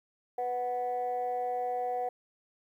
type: tone pair together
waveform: sine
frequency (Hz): 494.8 / 740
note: B4 / F#5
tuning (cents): +3 / 0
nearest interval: perfect fifth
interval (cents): 697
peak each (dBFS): -33 / -30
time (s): 0.38-2.09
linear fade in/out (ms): 5
effects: tanh soft clip ceiling -25 dBFS + 11-bit